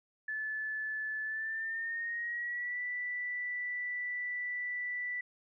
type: tone with pitch glide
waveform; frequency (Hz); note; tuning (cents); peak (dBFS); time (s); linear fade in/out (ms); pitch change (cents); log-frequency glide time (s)
sine; 1736 to 1971.2; A6 to B6; -24 to -4; -34; 0.28-5.21; 5; +220; 1.23-2.8
effects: none